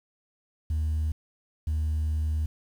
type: tone pair in turn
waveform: sine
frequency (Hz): 77.78 / 77.47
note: D#2 / D#2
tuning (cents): 0 / -7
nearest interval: unison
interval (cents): 7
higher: first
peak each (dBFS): -22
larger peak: neither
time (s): 0.7-1.12 / 1.67-2.46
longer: second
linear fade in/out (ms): 5
effects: tanh soft clip ceiling -23 dBFS + 9-bit